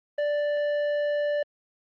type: tone with tanh clipping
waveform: triangle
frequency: 587 Hz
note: D5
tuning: 1 cent flat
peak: -25 dBFS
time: 0.18-1.43 s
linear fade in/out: 5 ms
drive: 13 dB
effects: Opus 24 kbps